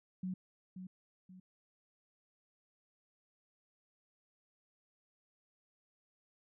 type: tone with echo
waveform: sine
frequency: 185 Hz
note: F#3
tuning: in tune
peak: -36 dBFS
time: 0.23-0.34 s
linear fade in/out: 5 ms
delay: 530 ms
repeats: 2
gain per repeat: -8 dB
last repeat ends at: 1.4 s
effects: none